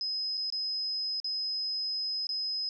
sine tone with dropouts, 5070 Hz, D#8, 32 cents sharp, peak -30 dBFS, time 0.01-2.69 s, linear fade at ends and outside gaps 1 ms, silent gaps 0.372-0.376 / 0.502-0.524 / 1.201-1.244 / 2.269-2.291 s, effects none

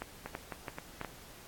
two click trains, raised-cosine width 0.5 ms, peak -22 / -24 dBFS, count 4 / 4, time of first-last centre 0.02-1.013 / 0.26-1.047 s, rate 3.02 / 3.81 Hz, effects pink hiss -53 dBFS RMS until 1.47 s + AAC 64 kbps

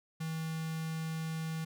square tone with notch filter, 160.7 Hz, E3, 44 cents flat, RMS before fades -37 dBFS, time 0.2-1.65 s, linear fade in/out 10 ms, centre 570 Hz, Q 0.93, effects none

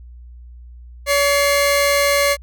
sawtooth tone pair together, 568.1 / 2110 Hz, C#5 / C7, +42 / +14 cents, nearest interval octave + major seventh, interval 2272 cents, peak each -11 / -16 dBFS, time 1.06-2.37 s, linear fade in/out 50 ms, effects added 60 Hz sine -36 dBFS peak until 2.42 s

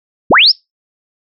sine linear sweep, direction up, 38.7 to 5500 Hz, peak -4 dBFS, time 0.3-0.52 s, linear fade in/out 10 ms, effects noise-tail reverb RT60 0.2 s tail -24 dB re dry

